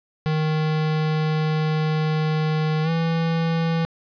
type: tone with pitch glide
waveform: square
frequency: 155.56 to 164.81 Hz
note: D#3 to E3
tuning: 0 to 0 cents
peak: -20 dBFS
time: 0.26-3.85 s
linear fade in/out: 0 ms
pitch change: +100 cents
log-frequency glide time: 2.83-2.9 s
effects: resampled to 11025 Hz + 9-bit